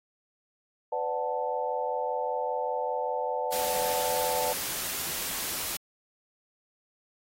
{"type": "chord", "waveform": "sine", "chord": "B minor seventh", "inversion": "none", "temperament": "equal with one note detuned", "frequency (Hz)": [502.2, 587.3, 740, 880], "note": ["B4", "D5", "F#5", "A5"], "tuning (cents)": [29, 0, 0, 0], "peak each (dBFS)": [-32, -34, -35, -32], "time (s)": [0.92, 4.53], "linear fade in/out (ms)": 5}
{"type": "noise", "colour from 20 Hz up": "white", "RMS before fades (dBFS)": -33, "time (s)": [3.52, 5.77], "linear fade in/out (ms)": 5}
{"effects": ["AAC 48 kbps"]}